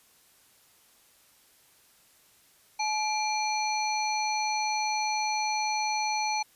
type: harmonic tone with a mistuned harmonic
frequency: 855 Hz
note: A5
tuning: 50 cents flat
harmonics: 1 / 3 / 5 / 7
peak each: -28 / -33 / -35 / -36 dBFS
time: 2.79-6.43 s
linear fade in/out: 10 ms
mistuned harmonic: 3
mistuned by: -140 cents
effects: white hiss -61 dBFS RMS until 6.55 s + resampled to 32000 Hz